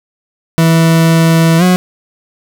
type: tone with pitch glide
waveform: 40% pulse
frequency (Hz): 163.9 to 181.86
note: E3 to F#3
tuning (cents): -10 to -30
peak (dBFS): -5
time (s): 0.58-1.76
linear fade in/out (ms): 0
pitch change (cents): +180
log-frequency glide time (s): 1.58-1.63
effects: none